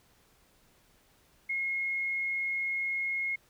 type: tone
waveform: sine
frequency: 2158 Hz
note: C#7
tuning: 47 cents flat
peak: -29 dBFS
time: 1.49-3.36 s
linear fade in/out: 10 ms
effects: pink hiss -65 dBFS RMS until 3.49 s